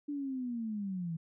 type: linear sweep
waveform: sine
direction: down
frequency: 294.6 to 159.1 Hz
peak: -34 dBFS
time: 0.08-1.17 s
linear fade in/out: 10 ms
effects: none